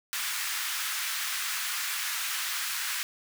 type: high-pass noise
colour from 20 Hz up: pink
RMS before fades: -32 dBFS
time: 0.13-3.03 s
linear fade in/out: 0 ms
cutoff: 1300 Hz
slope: 24 dB/octave
effects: none